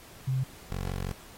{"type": "tone pair in turn", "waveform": ["sine", "15% pulse"], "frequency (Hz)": [131.1, 46.26], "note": ["C3", "F#1"], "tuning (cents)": [4, 0], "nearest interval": "octave + tritone", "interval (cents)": 1804, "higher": "first", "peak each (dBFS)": -25, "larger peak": "neither", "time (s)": [[0.27, 0.44], [0.7, 1.13]], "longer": "second", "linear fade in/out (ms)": 10, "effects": ["pink hiss -51 dBFS RMS until 1.37 s", "AAC 48 kbps"]}